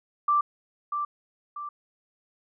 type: tone with echo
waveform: sine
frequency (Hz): 1174.7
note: D6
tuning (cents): 0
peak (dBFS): -19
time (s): 0.28-0.41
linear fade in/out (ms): 5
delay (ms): 640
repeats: 2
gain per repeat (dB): -7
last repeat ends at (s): 1.69
effects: none